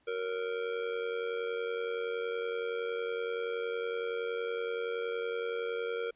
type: tone with amplitude modulation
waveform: square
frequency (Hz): 464.8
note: A#4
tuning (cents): -5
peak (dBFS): -30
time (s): 0.07-6.11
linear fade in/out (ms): 10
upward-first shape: sine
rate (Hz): 90.7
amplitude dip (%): 70
effects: pink hiss -71 dBFS RMS until 6.15 s + resampled to 8000 Hz